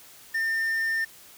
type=tone with quantisation; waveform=triangle; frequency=1805 Hz; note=A6; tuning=44 cents sharp; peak=-22 dBFS; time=0.34-1.05 s; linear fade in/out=10 ms; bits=8; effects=white hiss -50 dBFS RMS until 1.37 s